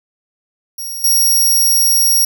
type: tone with level steps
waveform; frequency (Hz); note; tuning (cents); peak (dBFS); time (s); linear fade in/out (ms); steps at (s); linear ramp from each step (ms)
10% pulse; 5620; F8; +10; -17 / -4; 0.78-2.25; 5; 1.04; 2
effects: none